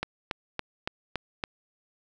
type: click train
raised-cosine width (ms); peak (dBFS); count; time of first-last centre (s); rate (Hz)
0.3; -13; 6; 0.03-1.438; 3.55
effects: none